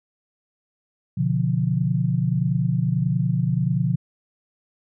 sine chord, B diminished, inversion none, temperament equal with one note detuned, 123.47 / 145.06 / 174.61 Hz, B2 / D3 / F3, 0 / -21 / 0 cents, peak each -23 dBFS, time 1.17-3.96 s, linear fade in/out 10 ms, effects none

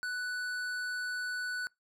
sine tone with tanh clipping, 1486 Hz, F#6, 7 cents sharp, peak -35 dBFS, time 0.03-1.67 s, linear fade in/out 0 ms, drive 13 dB, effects noise-tail reverb RT60 0.2 s tail -25 dB re dry

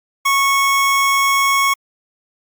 25% pulse tone, 1102 Hz, C#6, 11 cents flat, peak -9 dBFS, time 0.25-1.74 s, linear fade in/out 10 ms, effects Opus 48 kbps

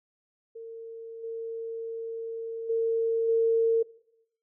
sine tone with level steps, 455.1 Hz, A#4, 42 cents flat, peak -38 / -32 / -23 / -20 dBFS, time 0.55-3.83 s, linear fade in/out 10 ms, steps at 1.23 / 2.69 / 3.28 s, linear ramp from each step 10 ms, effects noise-tail reverb RT60 0.8 s tail -21 dB re dry

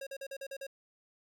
square tone bursts, 545 Hz, C#5, 29 cents flat, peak -40 dBFS, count 7, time 0.01-0.668 s, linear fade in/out 5 ms, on 58 ms, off 42 ms, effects none

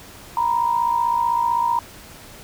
sine tone pair together, 940.2 / 996 Hz, A#5 / B5, +15 / +14 cents, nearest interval minor second, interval 99 cents, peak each -18 / -23 dBFS, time 0.37-1.79 s, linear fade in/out 2 ms, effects pink hiss -42 dBFS RMS until 2.43 s

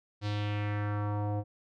square tone with low-pass filter sweep, 103.83 Hz, G#2, in tune, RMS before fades -32 dBFS, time 0.21-1.44 s, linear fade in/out 50 ms, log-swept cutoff 4600 to 630 Hz, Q 2.2, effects none

